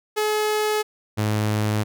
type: tone pair in turn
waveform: sawtooth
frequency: 425.8 / 106.45 Hz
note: G#4 / G#2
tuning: +43 / +43 cents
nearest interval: 2 octaves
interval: 2400 cents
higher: first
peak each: -16 dBFS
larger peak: neither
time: 0.16-0.83 / 1.17-1.84 s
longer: neither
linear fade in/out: 20 ms
effects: none